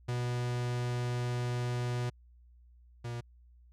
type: tone pair in turn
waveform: 45% pulse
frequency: 122.4 / 119.33 Hz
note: B2 / A#2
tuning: -15 / +41 cents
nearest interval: unison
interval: 44 cents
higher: first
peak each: -31 / -36 dBFS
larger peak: first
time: 0.08-2.1 / 3.04-3.21 s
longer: first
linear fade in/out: 10 ms
effects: added 60 Hz sine -56 dBFS peak until 3.72 s + low-pass 8000 Hz 12 dB/octave